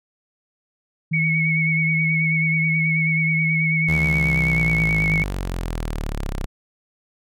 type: tone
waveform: sine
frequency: 160 Hz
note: D#3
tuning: 49 cents sharp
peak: -20 dBFS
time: 1.11-5.23 s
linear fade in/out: 10 ms
type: tone with vibrato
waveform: sine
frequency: 2217 Hz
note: C#7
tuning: in tune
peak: -19 dBFS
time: 1.13-5.24 s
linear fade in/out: 10 ms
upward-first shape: triangle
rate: 9.3 Hz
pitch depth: 41 cents each way
type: exponential sweep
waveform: sawtooth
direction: down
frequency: 77.9 to 31.97 Hz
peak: -20 dBFS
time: 3.88-6.46 s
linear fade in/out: 10 ms
effects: none